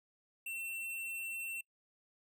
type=tone; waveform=square; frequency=2702 Hz; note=E7; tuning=42 cents sharp; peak=-40 dBFS; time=0.46-1.61 s; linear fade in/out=5 ms; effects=noise-tail reverb RT60 0.1 s tail -24 dB re dry